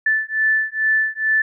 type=beating tone pair; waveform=sine; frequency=1753 / 1755.3 Hz; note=A6 / A6; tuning=-7 / -5 cents; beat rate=2.3 Hz; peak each=-19 dBFS; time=0.06-1.42 s; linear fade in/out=5 ms; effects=none